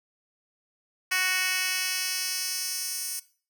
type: tone with high-pass filter sweep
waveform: 10% pulse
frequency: 370 Hz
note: F#4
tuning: in tune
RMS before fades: -29 dBFS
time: 1.11-3.2 s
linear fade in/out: 10 ms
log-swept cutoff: 2000 to 7800 Hz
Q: 1.1
effects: noise-tail reverb RT60 0.4 s tail -18 dB re dry